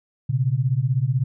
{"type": "beating tone pair", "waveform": "sine", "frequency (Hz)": [121.2, 137.2], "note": ["B2", "C#3"], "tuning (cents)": [-32, -17], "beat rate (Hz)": 16, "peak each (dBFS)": -21, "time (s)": [0.29, 1.24], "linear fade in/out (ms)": 10, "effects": []}